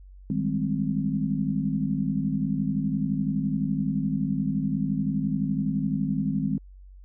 sine chord, Ab major seventh, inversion second, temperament equal, 155.56 / 196 / 207.7 / 261.6 Hz, Eb3 / G3 / Ab3 / C4, 0 / 0 / 0 / 0 cents, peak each -29 dBFS, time 0.3-6.58 s, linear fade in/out 2 ms, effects added 47 Hz sine -44 dBFS peak until 7.04 s

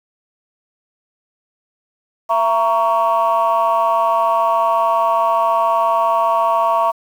sine chord, A# diminished, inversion second, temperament just, 671.3 / 932.3 / 1118.8 Hz, E5 / A#5 / C#6, +31 / 0 / +16 cents, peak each -16 dBFS, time 2.29-6.92 s, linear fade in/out 20 ms, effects tanh soft clip ceiling -7 dBFS + 7-bit

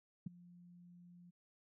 sine tone with ADSR envelope, 175.7 Hz, F3, 11 cents sharp, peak -36 dBFS, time 0.26-1.31 s, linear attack 7 ms, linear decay 13 ms, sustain -21 dB, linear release 16 ms, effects none

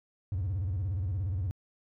triangle tone with vibrato, 92.6 Hz, F#2, 2 cents sharp, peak -26 dBFS, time 0.32-1.51 s, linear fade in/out 0 ms, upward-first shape square, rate 17 Hz, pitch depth 180 cents each way, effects tanh soft clip ceiling -24 dBFS

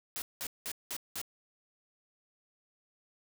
white noise bursts, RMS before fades -38 dBFS, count 5, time 0.16-1.215 s, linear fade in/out 0 ms, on 59 ms, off 190 ms, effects none

